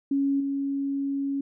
sine tone with level steps, 277.2 Hz, C#4, in tune, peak -21 / -25 dBFS, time 0.11-1.41 s, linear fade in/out 5 ms, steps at 0.4 s, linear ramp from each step 5 ms, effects none

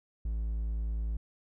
triangle tone, 55 Hz, A1, in tune, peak -28 dBFS, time 0.25-1.17 s, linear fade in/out 5 ms, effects none

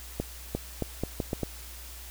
accelerating click train, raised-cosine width 2 ms, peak -15 dBFS, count 7, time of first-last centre 0.2-1.433 s, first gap 350 ms, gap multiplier 0.78, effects added 60 Hz sine -44 dBFS peak until 2.1 s + white hiss -46 dBFS RMS until 2.1 s

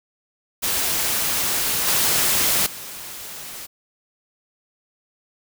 white noise with level steps, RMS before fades -22 / -19 / -35 dBFS, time 0.62-3.67 s, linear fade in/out 20 ms, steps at 1.87 / 2.66 s, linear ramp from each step 5 ms, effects none

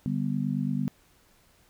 sine chord, G major, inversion second, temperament just, 147 / 196 / 245 Hz, D3 / G3 / B3, +2 / 0 / -14 cents, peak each -30 dBFS, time 0.06-0.88 s, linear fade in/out 0 ms, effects pink hiss -62 dBFS RMS until 1.69 s

